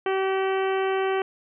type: harmonic tone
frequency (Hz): 383.6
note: G4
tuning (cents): -37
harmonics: 1 / 2 / 3 / 4 / 5 / 6 / 7 / 8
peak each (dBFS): -23 / -29 / -33 / -35 / -37 / -39 / -40 / -41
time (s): 0.06-1.22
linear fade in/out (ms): 2
effects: none